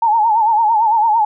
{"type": "tone with vibrato", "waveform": "sine", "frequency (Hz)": 883, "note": "A5", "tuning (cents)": 6, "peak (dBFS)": -10, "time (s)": [0.02, 1.25], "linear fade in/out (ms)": 5, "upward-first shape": "sine", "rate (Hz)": 8.9, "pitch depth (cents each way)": 96, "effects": []}